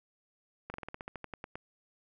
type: slowing click train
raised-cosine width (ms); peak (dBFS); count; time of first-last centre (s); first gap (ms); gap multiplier
0.5; -25; 13; 0.7-1.555; 40; 1.1
effects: none